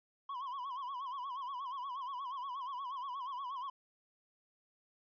triangle tone with vibrato, 1046.5 Hz, C6, in tune, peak -37 dBFS, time 0.29-3.7 s, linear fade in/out 5 ms, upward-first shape sine, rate 8.4 Hz, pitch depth 130 cents each way, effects resampled to 11025 Hz

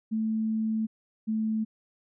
sine tone pair in turn, 220 / 219 Hz, A3 / A3, 0 / -8 cents, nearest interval unison, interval 8 cents, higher first, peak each -25 dBFS, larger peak neither, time 0.11-0.87 / 1.27-1.65 s, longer first, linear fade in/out 20 ms, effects none

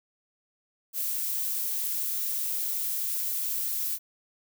violet noise, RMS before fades -30 dBFS, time 0.93-3.99 s, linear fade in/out 50 ms, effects none

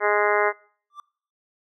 harmonic tone, 207.7 Hz, G#3, in tune, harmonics 2 / 3 / 4 / 5 / 6 / 7 / 8 / 9 / 10, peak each -23 / -25 / -26 / -27 / -28 / -28 / -29 / -30 / -30 dBFS, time 0-0.53 s, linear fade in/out 50 ms
triangle tone with exponential growth, 1174.7 Hz, D6, in tune, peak -30 dBFS, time 0.9-1 s, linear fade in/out 2 ms, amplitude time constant 21 ms
effects noise-tail reverb RT60 0.5 s tail -24 dB re dry

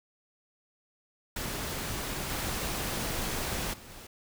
pink noise with level steps, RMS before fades -35 / -33 / -49 / -47 dBFS, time 1.36-4.07 s, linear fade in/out 5 ms, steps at 2.29 / 3.73 / 3.89 s, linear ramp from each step 10 ms, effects none

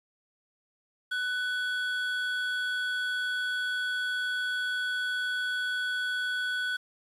triangle tone pair together, 1493 / 3352 Hz, F#6 / G#7, +15 / +15 cents, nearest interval octave + major second, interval 1400 cents, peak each -27 / -35 dBFS, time 1.11-6.77 s, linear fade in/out 10 ms, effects resampled to 32000 Hz + 9-bit

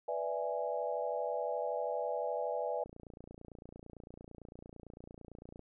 sine chord, E dominant seventh, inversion second, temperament equal, 493.9 / 587.3 / 659.3 / 830.6 Hz, B4 / D5 / E5 / G#5, 0 / 0 / 0 / 0 cents, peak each -38 / -38 / -39 / -40 dBFS, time 0.08-2.84 s, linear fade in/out 5 ms
click train, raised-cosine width 2 ms, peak -36 dBFS, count 80, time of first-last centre 2.86-5.594 s, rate 28.9 Hz
effects none

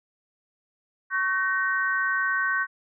sine chord, G diminished, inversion second, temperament equal with one note detuned, 1108.7 / 1528.6 / 1864.7 Hz, Db6 / G6 / Bb6, 0 / -44 / 0 cents, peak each -29 / -24 / -29 dBFS, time 1.1-2.67 s, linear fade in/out 50 ms, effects none

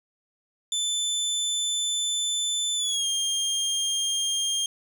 25% pulse tone with pitch glide, 3520 to 3209 Hz, A7 to G7, 0 to +40 cents, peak -20 dBFS, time 0.72-4.66 s, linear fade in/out 2 ms, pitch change -160 cents, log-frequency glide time 2.76-3.07 s, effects none

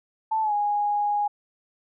sine tone with pitch glide, 880 to 825.8 Hz, A5 to G#5, 0 to -10 cents, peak -21 dBFS, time 0.31-1.28 s, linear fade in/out 10 ms, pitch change -110 cents, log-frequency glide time 0.42-0.53 s, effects none

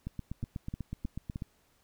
two click trains, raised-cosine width 5 ms, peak -24 / -24 dBFS, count 12 / 4, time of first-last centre 0.07-1.421 / 0.43-1.359 s, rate 8.14 / 3.23 Hz, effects pink hiss -69 dBFS RMS until 1.83 s

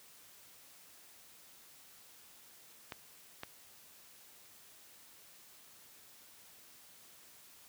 clicks, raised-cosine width 0.3 ms, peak -25 dBFS, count 2, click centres 2.922 / 3.434 s, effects white hiss -59 dBFS RMS until 7.68 s + high-pass 60 Hz 12 dB/octave

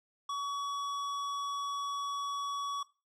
square tone, 1130 Hz, C#6, 33 cents sharp, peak -34 dBFS, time 0.29-2.83 s, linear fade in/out 5 ms, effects noise-tail reverb RT60 0.3 s tail -17 dB re dry + low-pass 6000 Hz 12 dB/octave

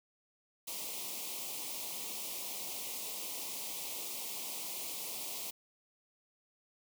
white band-stop noise, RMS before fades -41 dBFS, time 0.67-5.51 s, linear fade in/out 10 ms, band 1100 to 2200 Hz, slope 48 dB/octave, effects high-pass 200 Hz 12 dB/octave

